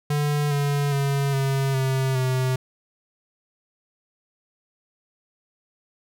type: tone with pitch steps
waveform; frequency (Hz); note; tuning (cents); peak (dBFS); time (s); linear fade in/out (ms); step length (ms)
square; 146.83 / 143.15 / 139.55 / 136.05 / 132.64 / 129.31; D3 / D3 / C#3 / C#3 / C3 / C3; 0 / -44 / +12 / -32 / +24 / -20; -21; 0.1-2.56; 5; 410
effects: none